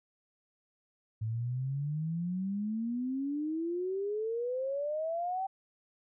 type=exponential sweep; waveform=sine; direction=up; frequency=107.8 to 779 Hz; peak=-31 dBFS; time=1.21-5.47 s; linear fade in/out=10 ms; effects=none